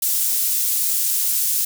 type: high-pass noise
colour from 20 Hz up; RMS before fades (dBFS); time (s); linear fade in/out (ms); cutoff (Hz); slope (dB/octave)
pink; -20; 0.02-1.65; 5; 9400; 12
effects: none